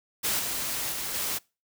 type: noise with level steps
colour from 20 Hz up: white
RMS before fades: -27 / -31 / -33 / -30 dBFS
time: 0.23-1.39 s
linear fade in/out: 20 ms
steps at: 0.39 / 0.92 / 1.14 s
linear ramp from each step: 2 ms
effects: noise-tail reverb RT60 0.3 s tail -25 dB re dry